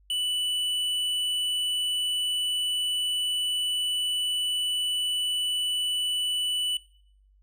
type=tone with hard clipping; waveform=triangle; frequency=2972 Hz; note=F#7; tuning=7 cents sharp; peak=-27 dBFS; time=0.1-6.77 s; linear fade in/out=2 ms; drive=11 dB; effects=noise-tail reverb RT60 0.7 s tail -23 dB re dry + added 49 Hz sine -57 dBFS peak until 7.42 s